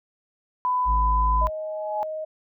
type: tone with pitch glide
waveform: sine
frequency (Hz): 1000 to 1006.4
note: B5 to B5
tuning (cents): +21 to +32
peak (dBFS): -20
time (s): 0.65-1.47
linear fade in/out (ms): 0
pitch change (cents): +11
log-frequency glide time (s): 0.94-1.28
type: tone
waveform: triangle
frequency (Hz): 53.7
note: A1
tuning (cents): -41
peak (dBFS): -19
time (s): 0.85-1.5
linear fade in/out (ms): 50
type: tone with exponential growth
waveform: sine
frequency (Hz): 844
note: G#5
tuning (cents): +28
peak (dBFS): -22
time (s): 1.38-2.03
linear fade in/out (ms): 0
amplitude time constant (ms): 140
type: tone with vibrato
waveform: sine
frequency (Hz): 625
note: D#5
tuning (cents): +8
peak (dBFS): -28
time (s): 1.41-2.25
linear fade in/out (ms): 10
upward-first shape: triangle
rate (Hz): 20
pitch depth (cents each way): 9
effects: none